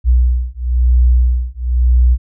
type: beating tone pair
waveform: sine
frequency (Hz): 60.9 / 61.9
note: B1 / B1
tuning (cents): -24 / +5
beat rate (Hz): 1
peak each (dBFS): -12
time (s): 0.04-2.18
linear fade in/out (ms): 50
effects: none